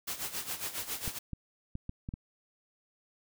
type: noise with tremolo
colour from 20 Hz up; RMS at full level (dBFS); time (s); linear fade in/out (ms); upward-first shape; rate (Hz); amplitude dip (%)
white; -35; 0.07-1.19; 10; sine; 7.3; 75
type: clicks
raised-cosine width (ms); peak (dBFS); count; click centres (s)
5; -25; 6; 1.078 / 1.333 / 1.754 / 1.894 / 2.089 / 2.139
effects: none